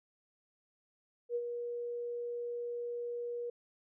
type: tone with ADSR envelope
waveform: sine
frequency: 478.4 Hz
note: A#4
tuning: 45 cents sharp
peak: -30 dBFS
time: 1.29-3.5 s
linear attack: 63 ms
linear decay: 54 ms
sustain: -6 dB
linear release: 5 ms
effects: none